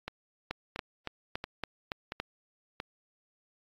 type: two click trains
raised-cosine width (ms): 0.3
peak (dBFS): -20 / -17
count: 5 / 7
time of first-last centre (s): 0.08-2.801 / 0.51-2.2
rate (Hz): 1.47 / 3.55
effects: AAC 32 kbps